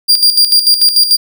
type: tone with tremolo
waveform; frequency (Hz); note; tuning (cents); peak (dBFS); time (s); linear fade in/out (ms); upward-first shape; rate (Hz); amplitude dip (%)
40% pulse; 4779; D8; +29; -3; 0.08-1.17; 20; square; 6.8; 65
effects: none